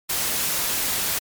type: noise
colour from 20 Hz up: white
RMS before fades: -24 dBFS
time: 0.09-1.19 s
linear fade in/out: 10 ms
effects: MP3 96 kbps